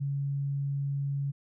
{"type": "tone", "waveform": "sine", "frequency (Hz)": 140, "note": "C#3", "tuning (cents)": 18, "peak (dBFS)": -28, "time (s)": [0, 1.32], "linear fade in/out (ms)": 20, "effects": []}